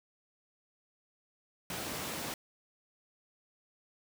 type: high-pass noise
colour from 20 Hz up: pink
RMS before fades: -39 dBFS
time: 1.7-2.34 s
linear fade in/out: 2 ms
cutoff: 130 Hz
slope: 12 dB/octave
effects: none